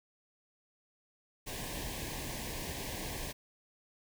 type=band-stop noise; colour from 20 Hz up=pink; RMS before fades=-40 dBFS; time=1.46-3.33 s; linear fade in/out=20 ms; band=1100 to 1600 Hz; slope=96 dB/octave; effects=none